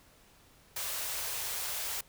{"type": "band-stop noise", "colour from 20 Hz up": "white", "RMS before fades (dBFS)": -36, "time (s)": [0.76, 2.01], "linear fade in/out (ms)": 5, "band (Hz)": [110, 440], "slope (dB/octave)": 24, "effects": ["pink hiss -61 dBFS RMS until 2.08 s"]}